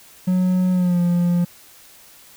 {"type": "tone with pitch glide", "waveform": "triangle", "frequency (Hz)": [183.4, 174.71], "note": ["F#3", "F3"], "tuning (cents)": [-15, 1], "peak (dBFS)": -13, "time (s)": [0.27, 1.45], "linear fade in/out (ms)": 10, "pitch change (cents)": -84, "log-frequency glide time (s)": [0.72, 1], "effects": ["white hiss -47 dBFS RMS until 2.36 s"]}